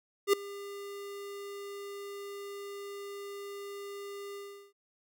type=tone with ADSR envelope; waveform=square; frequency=401.8 Hz; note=G4; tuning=43 cents sharp; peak=-20 dBFS; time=0.27-4.73 s; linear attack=62 ms; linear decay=4 ms; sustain=-21 dB; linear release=380 ms; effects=none